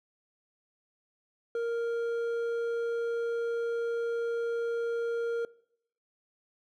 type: tone with hard clipping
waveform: sine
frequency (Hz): 466.2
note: A#4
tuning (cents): 0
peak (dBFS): -30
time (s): 1.55-5.45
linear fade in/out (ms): 2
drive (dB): 5
effects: noise-tail reverb RT60 0.7 s tail -22 dB re dry